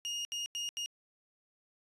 30% pulse tone bursts at uneven times, 2852 Hz, F7, 36 cents sharp, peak -32 dBFS, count 4, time 0.05-0.25 / 0.32-0.46 / 0.55-0.69 / 0.77-0.86 s, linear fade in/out 0 ms, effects resampled to 24000 Hz

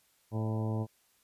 harmonic tone with a mistuned harmonic, 110 Hz, A2, in tune, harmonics 1 / 2 / 3 / 4 / 5 / 6 / 7 / 8 / 9, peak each -31 / -37 / -41 / -43 / -45 / -47 / -48 / -49 / -50 dBFS, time 0.31-0.87 s, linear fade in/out 50 ms, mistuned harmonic 6, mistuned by -38 cents, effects white hiss -69 dBFS RMS until 1.23 s + resampled to 32000 Hz

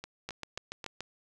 two click trains, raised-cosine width 0.2 ms, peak -20 / -23 dBFS, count 6 / 4, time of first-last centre 0.29-1.006 / 0.04-0.842 s, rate 6.98 / 3.74 Hz, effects none

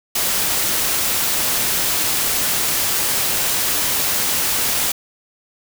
white noise, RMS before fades -19 dBFS, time 0.15-4.92 s, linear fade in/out 5 ms, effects none

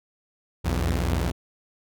sawtooth tone cluster, 61.8 / 84.1 / 88.2 Hz, B1 / E2 / F2, +2 / +35 / +18 cents, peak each -21 / -22 / -30 dBFS, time 0.64-1.32 s, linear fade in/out 20 ms, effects none

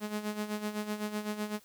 sawtooth tone with tremolo, 210.7 Hz, G#3, 25 cents sharp, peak -27 dBFS, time 0-1.6 s, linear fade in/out 50 ms, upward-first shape sine, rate 7.9 Hz, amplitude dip 70%, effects white hiss -61 dBFS RMS until 1.64 s

